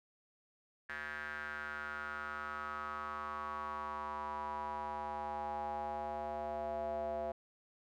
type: tone with band-pass filter sweep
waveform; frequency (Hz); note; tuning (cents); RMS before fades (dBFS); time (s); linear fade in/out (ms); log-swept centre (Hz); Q
square; 75; D2; +37; -41; 0.89-7.32; 5; 1700 to 640; 6.5
effects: none